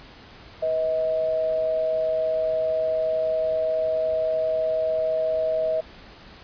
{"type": "tone pair together", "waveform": "sine", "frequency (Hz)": [492.8, 636.6], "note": ["B4", "D#5"], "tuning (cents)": [-4, 39], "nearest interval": "major third", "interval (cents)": 443, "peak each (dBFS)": [-31, -21], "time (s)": [0.62, 5.81], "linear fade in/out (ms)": 10, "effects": ["pink hiss -46 dBFS RMS until 6.43 s", "resampled to 11025 Hz"]}